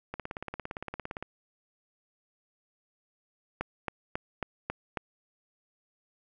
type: two click trains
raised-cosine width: 0.5 ms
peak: -16 / -21 dBFS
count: 6 / 20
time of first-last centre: 3.61-4.972 / 0.14-1.226 s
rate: 3.67 / 17.5 Hz
effects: none